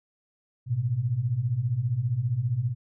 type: beating tone pair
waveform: sine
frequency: 110 / 125 Hz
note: A2 / B2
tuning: 0 / +21 cents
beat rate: 15 Hz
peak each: -29 / -25 dBFS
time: 0.66-2.75 s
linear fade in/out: 50 ms
effects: none